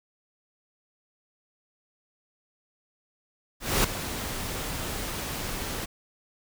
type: noise with ADSR envelope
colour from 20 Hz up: pink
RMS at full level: -21 dBFS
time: 3.6-5.86 s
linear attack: 240 ms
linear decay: 8 ms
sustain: -12 dB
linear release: 17 ms
effects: none